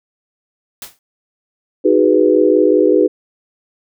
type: noise with exponential decay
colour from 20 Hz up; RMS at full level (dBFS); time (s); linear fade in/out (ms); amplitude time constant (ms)
white; -26; 0.82-0.99; 1; 36
type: chord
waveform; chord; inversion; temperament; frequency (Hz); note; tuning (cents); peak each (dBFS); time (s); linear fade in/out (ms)
sine; G# minor seventh; second; equal; 311.1 / 370 / 415.3 / 493.9; D#4 / F#4 / G#4 / B4; 0 / 0 / 0 / 0; -14; 1.84-3.08; 20
effects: none